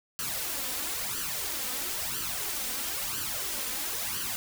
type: noise with flanger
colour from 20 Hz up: white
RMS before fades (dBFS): -33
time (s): 0.19-4.36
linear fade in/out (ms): 0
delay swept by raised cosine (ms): 0.66 to 3.96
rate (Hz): 1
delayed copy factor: +0.7
effects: none